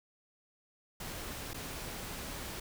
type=noise with dropouts; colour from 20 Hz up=pink; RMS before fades=-42 dBFS; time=1-2.6 s; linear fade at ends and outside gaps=5 ms; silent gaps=1.535-1.542 s; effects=none